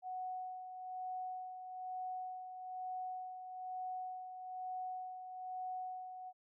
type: tone with tremolo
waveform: sine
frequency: 740 Hz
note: F#5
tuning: in tune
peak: -39 dBFS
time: 0.02-6.33 s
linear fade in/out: 50 ms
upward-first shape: sine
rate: 1.1 Hz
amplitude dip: 55%
effects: none